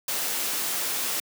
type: noise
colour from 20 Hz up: white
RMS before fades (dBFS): -28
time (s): 0.08-1.2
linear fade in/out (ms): 2
effects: high-pass 200 Hz 12 dB/octave